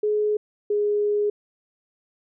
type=tone pair in turn; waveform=sine; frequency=421.8 / 414.8 Hz; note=G#4 / G#4; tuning=+27 / -2 cents; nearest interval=unison; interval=29 cents; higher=first; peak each=-19 dBFS; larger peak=neither; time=0.03-0.37 / 0.7-1.3 s; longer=second; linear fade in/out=5 ms; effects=none